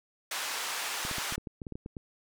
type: band-pass noise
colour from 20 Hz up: pink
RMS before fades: -35 dBFS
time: 0.31-1.36 s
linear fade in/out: 5 ms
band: 930 to 11000 Hz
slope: 12 dB/octave
type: clicks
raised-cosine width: 3 ms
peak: -26 dBFS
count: 12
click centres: 1.051 / 1.113 / 1.183 / 1.324 / 1.38 / 1.472 / 1.618 / 1.668 / 1.723 / 1.755 / 1.861 / 1.968 s
effects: none